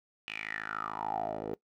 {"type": "tone with band-pass filter sweep", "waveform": "10% pulse", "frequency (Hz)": 53.5, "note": "A1", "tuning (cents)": -48, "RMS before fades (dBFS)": -37, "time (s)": [0.28, 1.54], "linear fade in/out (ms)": 0, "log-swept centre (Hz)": [2700, 450], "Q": 8, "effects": ["noise-tail reverb RT60 0.1 s tail -20 dB re dry"]}